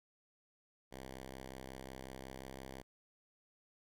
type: tone with pitch glide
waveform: 5% pulse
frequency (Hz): 65.5 to 65.99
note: C2 to C2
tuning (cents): +2 to +15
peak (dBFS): -36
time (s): 0.91-2.83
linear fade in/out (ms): 20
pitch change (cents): +13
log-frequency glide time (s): 2.03-2.55
effects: none